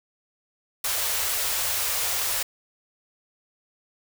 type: band-stop noise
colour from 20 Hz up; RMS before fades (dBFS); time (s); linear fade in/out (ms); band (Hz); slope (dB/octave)
white; -26; 0.84-2.43; 5; 110 to 440; 24
effects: none